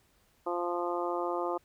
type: harmonic tone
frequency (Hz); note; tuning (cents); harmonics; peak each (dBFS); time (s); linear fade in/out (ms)
174.61; F3; 0; 2 / 3 / 4 / 5 / 6 / 7; -34 / -36 / -37 / -38 / -39 / -39; 0.46-1.58; 10
effects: pink hiss -68 dBFS RMS until 1.64 s